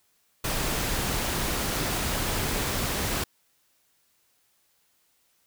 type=noise; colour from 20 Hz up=pink; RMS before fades=-28 dBFS; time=0.44-3.24 s; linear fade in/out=5 ms; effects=white hiss -68 dBFS RMS until 5.46 s